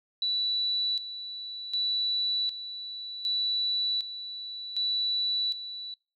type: tone with tremolo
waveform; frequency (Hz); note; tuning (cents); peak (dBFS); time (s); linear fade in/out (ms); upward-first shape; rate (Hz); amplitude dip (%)
sine; 3951; B7; 0; -25; 0.22-5.94; 2; square; 0.66; 70
effects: noise-tail reverb RT60 0.3 s tail -24 dB re dry

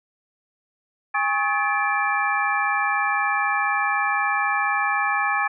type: tone cluster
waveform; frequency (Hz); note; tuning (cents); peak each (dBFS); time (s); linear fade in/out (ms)
sine; 816 / 1104 / 1268 / 1723 / 2357; G#5 / C#6 / D#6 / A6 / D7; -31 / -7 / +32 / -37 / +6; -25 / -26 / -28 / -24 / -28; 1.14-5.48; 10
effects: none

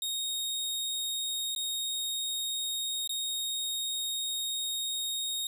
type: tone with dropouts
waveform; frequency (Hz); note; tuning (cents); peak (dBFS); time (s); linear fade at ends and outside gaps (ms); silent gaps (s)
sawtooth; 3729; A#7; 0; -28; 0.02-5.47; 2; 1.55-1.561 / 3.075-3.093
effects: none

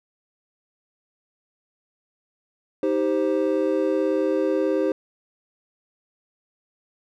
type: chord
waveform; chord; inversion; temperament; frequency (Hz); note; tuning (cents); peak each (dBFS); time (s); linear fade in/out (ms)
triangle; C minor; first; just; 314 / 392.4 / 523.3; Eb4 / G4 / C5; +16 / +2 / 0; -22; 2.83-4.92; 2
effects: none

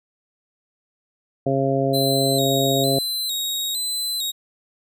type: harmonic tone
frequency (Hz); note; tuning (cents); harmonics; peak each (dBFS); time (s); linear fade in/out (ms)
135.8; C#3; -35; 1 / 2 / 3 / 4 / 5; -24 / -24 / -24 / -24 / -24; 1.46-2.99; 5
type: tone with vibrato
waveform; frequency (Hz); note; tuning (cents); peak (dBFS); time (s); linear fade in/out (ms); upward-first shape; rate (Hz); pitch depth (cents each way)
sawtooth; 3910; B7; -18; -20; 1.93-4.32; 20; square; 1.1; 61
effects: none

